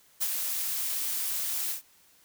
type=noise with ADSR envelope; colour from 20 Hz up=blue; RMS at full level=-27 dBFS; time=0.2-1.82 s; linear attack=24 ms; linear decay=48 ms; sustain=-4 dB; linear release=120 ms; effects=white hiss -61 dBFS RMS until 2.24 s